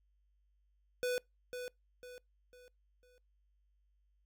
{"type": "tone with echo", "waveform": "square", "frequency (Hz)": 496, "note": "B4", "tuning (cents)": 7, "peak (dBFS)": -33, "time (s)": [1.03, 1.18], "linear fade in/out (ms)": 0, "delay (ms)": 500, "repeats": 4, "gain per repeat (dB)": -8, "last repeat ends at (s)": 3.18, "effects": ["noise-tail reverb RT60 0.2 s tail -25 dB re dry", "added 50 Hz sine -70 dBFS peak until 4.25 s"]}